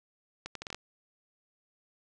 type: accelerating click train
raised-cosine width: 0.2 ms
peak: -21 dBFS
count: 7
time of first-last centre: 0.46-0.746 s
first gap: 93 ms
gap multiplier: 0.72
effects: resampled to 22050 Hz